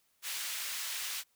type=high-pass noise; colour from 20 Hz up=pink; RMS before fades=-38 dBFS; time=0.22-1.24 s; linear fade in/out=50 ms; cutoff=2100 Hz; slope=12 dB/octave; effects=white hiss -73 dBFS RMS until 1.35 s